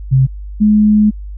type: tone pair in turn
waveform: sine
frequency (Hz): 132.4 / 211.4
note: C3 / G#3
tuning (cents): +21 / +31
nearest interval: minor sixth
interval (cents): 810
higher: second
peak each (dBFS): -6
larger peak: neither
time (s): 0.11-0.27 / 0.6-1.11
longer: second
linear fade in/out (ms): 20
effects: added 50 Hz sine -24 dBFS peak until 1.37 s